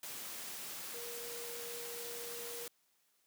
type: tone in noise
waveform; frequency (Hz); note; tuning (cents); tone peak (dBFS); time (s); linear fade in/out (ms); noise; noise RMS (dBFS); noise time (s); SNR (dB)
sine; 473.8; A#4; +28; -47; 0.94-2.67; 2; white; -45; 0.03-2.68; -5
effects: white hiss -75 dBFS RMS until 3.26 s + high-pass 150 Hz 12 dB/octave